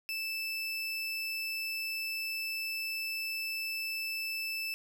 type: tone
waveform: 30% pulse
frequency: 2637 Hz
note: E7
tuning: in tune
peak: -31 dBFS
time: 0.09-4.74 s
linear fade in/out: 0 ms
effects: none